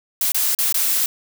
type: noise with dropouts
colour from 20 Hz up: blue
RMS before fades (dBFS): -19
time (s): 0.21-1.06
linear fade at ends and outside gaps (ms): 2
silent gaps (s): 0.32-0.345 / 0.55-0.587 / 0.725-0.743
effects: none